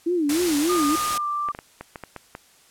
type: tone with vibrato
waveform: sine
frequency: 320.8 Hz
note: E4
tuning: 47 cents flat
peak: -19 dBFS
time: 0.06-0.96 s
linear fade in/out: 10 ms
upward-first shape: sine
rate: 3.4 Hz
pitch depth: 200 cents each way
type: noise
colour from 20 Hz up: white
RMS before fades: -27 dBFS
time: 0.29-1.18 s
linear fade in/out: 5 ms
type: tone with pitch glide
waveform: sine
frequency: 1218 to 1177.9 Hz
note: D#6 to D6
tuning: -37 to +5 cents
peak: -23 dBFS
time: 0.69-1.52 s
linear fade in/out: 10 ms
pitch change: -58 cents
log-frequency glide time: 1.12-1.26 s
type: clicks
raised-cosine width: 0.5 ms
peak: -19 dBFS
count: 8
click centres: 1.487 / 1.549 / 1.589 / 1.81 / 1.958 / 2.037 / 2.163 / 2.351 s
effects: white hiss -55 dBFS RMS until 2.7 s + low-pass 11000 Hz 12 dB/octave